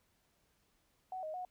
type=tone with pitch steps; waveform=sine; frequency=747 / 624 / 730 Hz; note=F#5 / D#5 / F#5; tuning=+16 / +5 / -24 cents; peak=-39 dBFS; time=1.12-1.45 s; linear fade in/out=2 ms; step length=110 ms; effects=pink hiss -75 dBFS RMS until 1.5 s